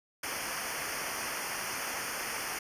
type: noise with comb filter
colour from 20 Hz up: pink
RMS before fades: -36 dBFS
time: 0.23-2.59 s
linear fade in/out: 5 ms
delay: 0.26 ms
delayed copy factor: -0.95
effects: resampled to 32000 Hz